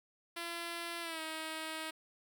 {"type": "tone with pitch glide", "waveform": "5% pulse", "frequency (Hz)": [340, 317.2], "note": ["F4", "D#4"], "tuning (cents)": [-46, 33], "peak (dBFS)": -28, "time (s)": [0.36, 1.91], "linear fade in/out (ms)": 10, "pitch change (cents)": -121, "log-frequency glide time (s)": [1.01, 1.21], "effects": []}